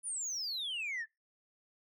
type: exponential sweep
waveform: sine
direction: down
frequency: 10000 to 1708 Hz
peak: -33 dBFS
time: 0.03-1.06 s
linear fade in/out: 50 ms
effects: noise-tail reverb RT60 0.2 s tail -24 dB re dry + tanh soft clip ceiling -34 dBFS